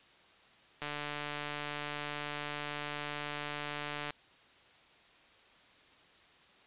click train, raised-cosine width 0.3 ms, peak -22 dBFS, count 484, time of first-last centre 0.82-4.106 s, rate 147 Hz, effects white hiss -61 dBFS RMS until 6.66 s + resampled to 8000 Hz

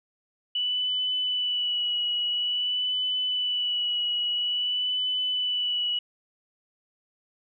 sine tone with vibrato, 2960 Hz, F#7, in tune, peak -24 dBFS, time 0.55-5.99 s, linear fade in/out 5 ms, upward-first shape sine, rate 0.49 Hz, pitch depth 25 cents each way, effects none

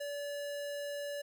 square tone, 575 Hz, D5, 37 cents flat, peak -38 dBFS, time 0-1.22 s, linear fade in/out 10 ms, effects none

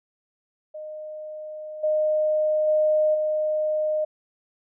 sine tone with level steps, 615 Hz, D#5, 20 cents flat, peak -33 / -19 / -17 / -21 dBFS, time 0.74-4.05 s, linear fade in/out 10 ms, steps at 1.83 / 2.67 / 3.14 s, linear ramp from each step 10 ms, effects none

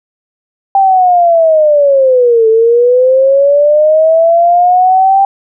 sine linear two-way sweep, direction down then up, 790 to 440 to 790 Hz, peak -4 dBFS, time 0.75-5.25 s, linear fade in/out 2 ms, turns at 2.48 s, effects none

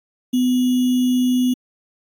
sine tone with sample-and-hold, 251.2 Hz, B3, 30 cents sharp, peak -14 dBFS, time 0.33-1.54 s, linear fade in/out 10 ms, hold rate 3150 Hz, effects AAC 64 kbps

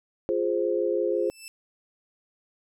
sine chord, F minor, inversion none, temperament equal, 349.2 / 415.3 / 523.3 Hz, F4 / Ab4 / C5, 0 / 0 / 0 cents, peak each -27 dBFS, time 0.29-1.3 s, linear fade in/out 0 ms
15% pulse tone with exponential growth, 2645 Hz, E7, 5 cents sharp, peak -30 dBFS, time 1.11-1.48 s, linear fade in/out 0 ms, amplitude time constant 79 ms
effects none

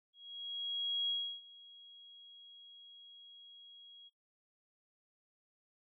sine tone with ADSR envelope, 3300 Hz, G#7, 12 cents flat, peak -31 dBFS, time 0.13-4.1 s, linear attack 960 ms, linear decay 320 ms, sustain -22 dB, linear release 28 ms, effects noise-tail reverb RT60 0.1 s tail -17 dB re dry

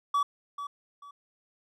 triangle tone with echo, 1143 Hz, D6, 47 cents flat, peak -21 dBFS, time 0.14-0.23 s, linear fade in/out 5 ms, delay 440 ms, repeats 2, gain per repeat -11 dB, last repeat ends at 1.11 s, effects none

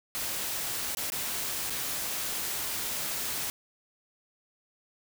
white noise with dropouts, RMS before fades -33 dBFS, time 0.15-3.5 s, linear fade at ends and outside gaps 0 ms, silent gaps 0.949-0.971 / 1.101-1.121 / 1.698-1.704 s, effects none

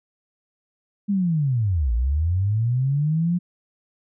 sine linear two-way sweep, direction down then up, 207.7 to 55 to 179.1 Hz, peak -18 dBFS, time 1.08-3.39 s, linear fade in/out 20 ms, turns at 1.93 s, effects none

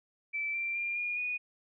sine tone with pitch steps, 2322 / 2357 / 2393 / 2429 / 2466 Hz, D7 / D7 / D7 / D#7 / D#7, -20 / +6 / +32 / -42 / -16 cents, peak -31 dBFS, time 0.33-1.38 s, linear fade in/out 20 ms, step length 210 ms, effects none

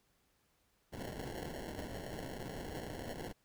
violet noise with sample-and-hold, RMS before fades -44 dBFS, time 0.92-3.33 s, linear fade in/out 20 ms, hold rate 1225 Hz, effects pink hiss -75 dBFS RMS until 3.44 s

